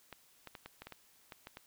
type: clicks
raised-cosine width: 0.3 ms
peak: -30 dBFS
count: 10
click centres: 0.127 / 0.473 / 0.552 / 0.66 / 0.82 / 0.87 / 0.923 / 1.322 / 1.471 / 1.571 s
effects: white hiss -66 dBFS RMS until 1.66 s